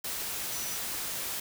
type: tone in noise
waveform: sine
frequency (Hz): 5910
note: F#8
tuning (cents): -3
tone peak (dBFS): -40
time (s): 0.52-0.77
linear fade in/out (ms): 5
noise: white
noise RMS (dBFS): -35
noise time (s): 0.04-1.4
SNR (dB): -8
effects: none